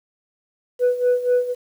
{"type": "tone with tremolo", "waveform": "sine", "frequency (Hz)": 493.9, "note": "B4", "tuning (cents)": 0, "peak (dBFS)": -11, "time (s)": [0.79, 1.55], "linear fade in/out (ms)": 50, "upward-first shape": "sine", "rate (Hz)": 4.1, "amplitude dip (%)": 80, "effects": ["tanh soft clip ceiling -12 dBFS", "8-bit"]}